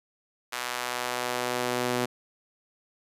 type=tone with high-pass filter sweep; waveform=sawtooth; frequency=123.47 Hz; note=B2; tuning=in tune; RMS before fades=-30 dBFS; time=0.52-2.06 s; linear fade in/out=10 ms; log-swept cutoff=1200 to 280 Hz; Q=0.83; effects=resampled to 32000 Hz